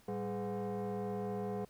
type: tone with frequency modulation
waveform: sine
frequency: 111.2 Hz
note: A2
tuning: 19 cents sharp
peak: -33 dBFS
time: 0.08-1.65 s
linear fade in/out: 5 ms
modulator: 307 Hz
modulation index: 1.9
effects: tanh soft clip ceiling -34 dBFS + pink hiss -65 dBFS RMS until 1.69 s